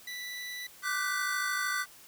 25% pulse tone, 1975.5 Hz, B6, in tune, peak -34 dBFS, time 0.07-0.67 s, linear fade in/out 5 ms
square chord, G major seventh, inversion second, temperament equal with one note detuned, 1174.7 / 1480 / 1533.1 / 1975.5 Hz, D6 / F#6 / G6 / B6, 0 / 0 / -39 / 0 cents, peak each -36 dBFS, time 0.82-1.86 s, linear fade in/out 50 ms
effects white hiss -54 dBFS RMS until 2.07 s

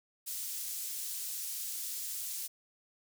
pink high-pass noise, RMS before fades -39 dBFS, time 0.26-2.48 s, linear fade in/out 20 ms, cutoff 7100 Hz, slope 12 dB/octave, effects none

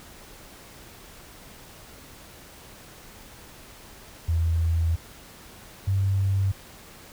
sine tone pair in turn, 82.6 / 97.24 Hz, E2 / G2, +4 / -13 cents, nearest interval minor third, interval 283 cents, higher second, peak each -20 dBFS, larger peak neither, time 4.28-4.96 / 5.87-6.52 s, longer first, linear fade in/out 10 ms, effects pink hiss -47 dBFS RMS until 7.12 s

